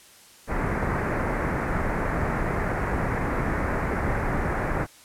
pink low-pass noise, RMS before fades -26 dBFS, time 0.47-4.87 s, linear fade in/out 50 ms, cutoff 2100 Hz, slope 48 dB/octave, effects white hiss -51 dBFS RMS until 5.04 s + low-pass 11000 Hz 12 dB/octave

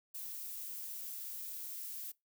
violet noise, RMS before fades -44 dBFS, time 0.14-2.12 s, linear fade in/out 10 ms, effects noise-tail reverb RT60 0.2 s tail -23 dB re dry

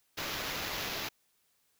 white noise with sample-and-hold, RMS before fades -37 dBFS, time 0.17-1.09 s, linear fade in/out 10 ms, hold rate 8820 Hz, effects white hiss -73 dBFS RMS until 1.79 s

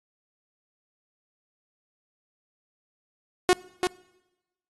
sawtooth tone with echo, 363.2 Hz, F#4, 32 cents flat, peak -12 dBFS, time 3.49-3.53 s, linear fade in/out 0 ms, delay 340 ms, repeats 1, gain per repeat -6 dB, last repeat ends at 3.87 s, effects noise-tail reverb RT60 1.0 s tail -23 dB re dry + AAC 32 kbps

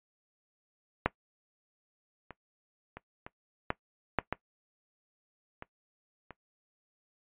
clicks, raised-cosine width 0.5 ms, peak -9 / -28 / -27 / -27 / -13 / -10 / -15 / -26 / -29 dBFS, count 9, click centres 1.06 / 2.307 / 2.97 / 3.265 / 3.704 / 4.187 / 4.326 / 5.624 / 6.307 s, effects noise-tail reverb RT60 0.1 s tail -19 dB re dry + resampled to 8000 Hz

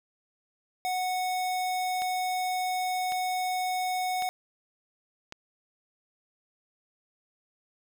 square tone, 737 Hz, F#5, 7 cents flat, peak -28 dBFS, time 0.85-4.29 s, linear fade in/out 0 ms
click train, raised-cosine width 0.2 ms, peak -22 dBFS, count 4, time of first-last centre 2.02-5.324 s, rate 0.908 Hz
effects none

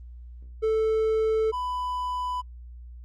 triangle tone pair in turn, 440 / 996.4 Hz, A4 / B5, 0 / +15 cents, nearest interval octave + major second, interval 1415 cents, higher second, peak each -19 / -25 dBFS, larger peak first, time 0.62-1.52 / 1.52-2.42 s, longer neither, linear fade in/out 20 ms, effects added 60 Hz sine -40 dBFS peak until 3.04 s + Opus 32 kbps

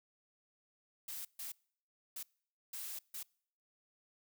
blue noise bursts at uneven times, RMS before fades -44 dBFS, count 5, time 1.08-1.25 / 1.39-1.52 / 2.16-2.23 / 2.73-2.99 / 3.14-3.23 s, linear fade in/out 5 ms, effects noise-tail reverb RT60 0.6 s tail -26 dB re dry

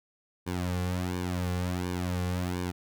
sawtooth tone with flanger, 89.9 Hz, F#2, 49 cents flat, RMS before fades -31 dBFS, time 0.46-2.72 s, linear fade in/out 20 ms, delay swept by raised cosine 1.5 to 3.2 ms, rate 1.4 Hz, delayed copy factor -0.85, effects none

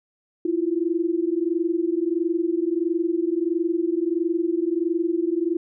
sine tone pair together, 327.7 / 349.2 Hz, E4 / F4, -10 / 0 cents, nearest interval minor second, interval 110 cents, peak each -23 / -23 dBFS, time 0.45-5.57 s, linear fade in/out 5 ms, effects none

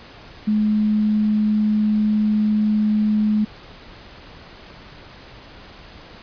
sine tone, 212.6 Hz, G#3, 41 cents sharp, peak -15 dBFS, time 0.47-3.45 s, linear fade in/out 10 ms, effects pink hiss -42 dBFS RMS until 6.22 s + resampled to 11025 Hz

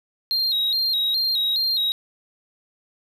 triangle tone with vibrato, 3999 Hz, B7, 21 cents sharp, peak -18 dBFS, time 0.31-1.92 s, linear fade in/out 0 ms, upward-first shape square, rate 2.4 Hz, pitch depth 81 cents each way, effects none

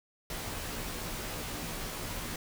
pink noise with comb filter, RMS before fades -38 dBFS, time 0.3-2.36 s, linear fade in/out 2 ms, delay 15 ms, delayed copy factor -0.7, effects none

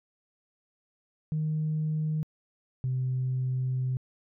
sine tone pair in turn, 155 / 128.77 Hz, D#3 / C3, -6 / -27 cents, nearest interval minor third, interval 321 cents, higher first, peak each -25 / -25 dBFS, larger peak neither, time 1.32-2.23 / 2.84-3.97 s, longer second, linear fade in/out 0 ms, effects tanh soft clip ceiling -22 dBFS

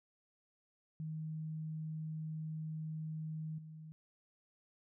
sine tone with level steps, 157 Hz, D#3, 16 cents sharp, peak -39 / -48 dBFS, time 1-3.92 s, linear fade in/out 0 ms, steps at 3.58 s, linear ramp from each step 5 ms, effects none

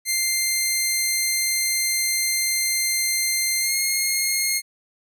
10% pulse tone with pitch glide, 2093 to 2141 Hz, C7 to C7, 0 to +39 cents, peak -11 dBFS, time 0.05-4.62 s, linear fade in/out 50 ms, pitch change +39 cents, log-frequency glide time 3.61-3.74 s, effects none

